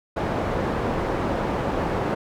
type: low-pass noise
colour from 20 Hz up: white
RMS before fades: -25 dBFS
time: 0.16-2.15 s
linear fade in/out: 10 ms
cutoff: 710 Hz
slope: 12 dB/octave
effects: none